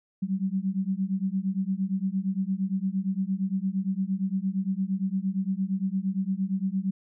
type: beating tone pair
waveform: sine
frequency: 187.2 / 195.9 Hz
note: F#3 / G3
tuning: +20 / -1 cents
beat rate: 8.7 Hz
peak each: -28 dBFS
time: 0.22-6.91 s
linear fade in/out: 10 ms
effects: none